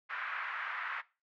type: band-pass noise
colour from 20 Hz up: pink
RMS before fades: -39 dBFS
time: 0.09-1.02 s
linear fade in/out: 20 ms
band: 1200 to 2000 Hz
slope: 24 dB/octave
effects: noise-tail reverb RT60 0.3 s tail -19 dB re dry